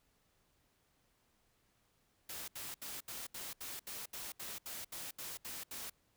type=noise bursts; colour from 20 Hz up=white; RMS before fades=-45 dBFS; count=14; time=2.29-5.899 s; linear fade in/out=5 ms; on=190 ms; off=73 ms; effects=pink hiss -75 dBFS RMS until 6.16 s